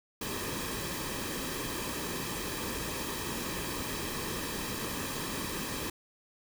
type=noise with comb filter; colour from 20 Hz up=pink; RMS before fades=-36 dBFS; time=0.21-5.9 s; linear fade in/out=5 ms; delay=1.4 ms; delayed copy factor=-0.6; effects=none